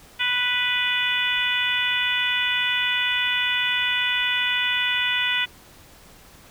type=harmonic tone; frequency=493.9 Hz; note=B4; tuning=in tune; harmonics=2 / 3 / 4 / 5 / 6 / 7; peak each=-34 / -28 / -26 / -26 / -26 / -28 dBFS; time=0.19-5.46 s; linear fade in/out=20 ms; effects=pink hiss -49 dBFS RMS until 6.5 s